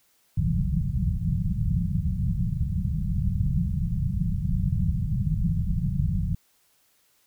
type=low-pass noise; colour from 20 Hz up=white; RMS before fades=-25 dBFS; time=0.37-6.35 s; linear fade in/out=5 ms; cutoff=190 Hz; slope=96 dB/octave; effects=white hiss -65 dBFS RMS until 7.26 s